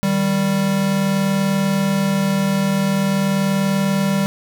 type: tone pair together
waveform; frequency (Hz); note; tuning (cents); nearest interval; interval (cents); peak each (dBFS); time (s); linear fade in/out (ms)
square; 155.57 / 196; D#3 / G3; 0 / 0; major third; 400; -24 / -17; 0.03-4.26; 0
effects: none